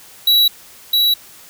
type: tone with echo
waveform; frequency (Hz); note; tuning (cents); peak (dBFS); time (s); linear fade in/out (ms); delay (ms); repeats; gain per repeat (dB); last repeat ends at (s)
square; 3909; B7; -19; -10; 0.27-0.48; 5; 660; 1; -2; 1.14
effects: white hiss -42 dBFS RMS until 1.49 s